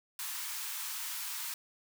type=high-pass noise; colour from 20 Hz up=white; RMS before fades=-39 dBFS; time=0.19-1.54 s; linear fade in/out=2 ms; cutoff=850 Hz; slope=96 dB/octave; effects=none